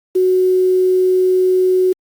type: tone with quantisation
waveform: sine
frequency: 370 Hz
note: F#4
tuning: in tune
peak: -10 dBFS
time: 0.15-1.93 s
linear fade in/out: 10 ms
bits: 6
effects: Opus 48 kbps